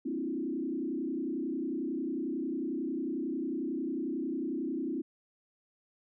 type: tone with frequency modulation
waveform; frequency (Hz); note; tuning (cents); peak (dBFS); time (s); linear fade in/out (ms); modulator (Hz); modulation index
sine; 293.7; D4; 0; -31; 0.05-5.02; 10; 31.1; 1.8
effects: none